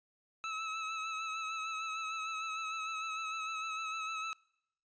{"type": "tone with vibrato", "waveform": "25% pulse", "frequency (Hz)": 1300, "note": "E6", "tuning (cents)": -24, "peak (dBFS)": -33, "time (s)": [0.44, 4.33], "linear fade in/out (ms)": 0, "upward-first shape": "sine", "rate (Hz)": 6.6, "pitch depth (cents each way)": 30, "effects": ["noise-tail reverb RT60 0.8 s tail -26 dB re dry", "resampled to 16000 Hz"]}